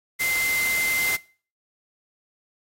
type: tone in noise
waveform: sine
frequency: 2077 Hz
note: C7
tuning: 13 cents flat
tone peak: -23 dBFS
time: 0.19-1.17 s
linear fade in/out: 20 ms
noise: white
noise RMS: -28 dBFS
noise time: 0.19-1.17 s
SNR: +2 dB
effects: noise-tail reverb RT60 0.4 s tail -21 dB re dry + AAC 48 kbps